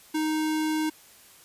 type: tone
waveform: square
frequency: 311.1 Hz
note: D#4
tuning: in tune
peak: -25 dBFS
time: 0.14-0.9 s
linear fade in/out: 10 ms
effects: white hiss -53 dBFS RMS until 1.44 s + resampled to 32000 Hz